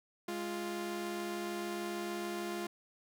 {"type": "tone pair together", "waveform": "sawtooth", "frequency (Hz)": [207.7, 348.7], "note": ["G#3", "F4"], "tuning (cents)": [0, -3], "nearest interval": "major sixth", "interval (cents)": 897, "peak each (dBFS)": [-38, -34], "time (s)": [0.28, 2.67], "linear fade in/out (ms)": 5, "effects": []}